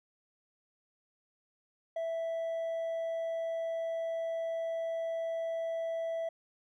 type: tone with hard clipping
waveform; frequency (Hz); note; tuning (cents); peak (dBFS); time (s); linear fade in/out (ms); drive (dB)
sine; 659.3; E5; 0; -33; 1.96-6.29; 5; 2
effects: none